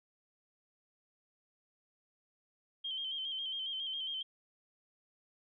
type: tone with vibrato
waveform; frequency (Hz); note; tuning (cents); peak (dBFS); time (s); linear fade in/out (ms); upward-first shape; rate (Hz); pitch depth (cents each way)
sine; 3149; G7; +7; -36; 2.84-4.23; 10; square; 7.3; 41
effects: none